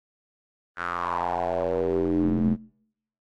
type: tone with band-pass filter sweep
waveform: square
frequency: 43.59 Hz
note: F1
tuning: 3 cents flat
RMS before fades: -25 dBFS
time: 0.76-2.57 s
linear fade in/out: 50 ms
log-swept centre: 1500 to 200 Hz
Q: 5.4
effects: noise-tail reverb RT60 0.7 s tail -25 dB re dry + AAC 32 kbps